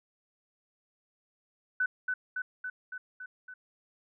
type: tone with echo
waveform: sine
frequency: 1500 Hz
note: F#6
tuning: 23 cents sharp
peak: -25 dBFS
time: 1.8-1.86 s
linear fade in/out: 5 ms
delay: 280 ms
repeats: 6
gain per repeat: -3 dB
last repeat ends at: 3.54 s
effects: none